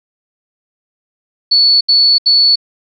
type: tone bursts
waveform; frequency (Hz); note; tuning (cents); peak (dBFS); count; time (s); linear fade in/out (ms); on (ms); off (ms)
sine; 4435; C#8; 0; -6; 3; 1.51-2.558; 10; 300; 74
effects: none